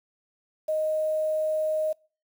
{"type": "tone with quantisation", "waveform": "sine", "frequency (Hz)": 622.3, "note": "D#5", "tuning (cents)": 0, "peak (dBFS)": -23, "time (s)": [0.68, 1.93], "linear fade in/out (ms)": 10, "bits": 8, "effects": ["noise-tail reverb RT60 0.4 s tail -26 dB re dry"]}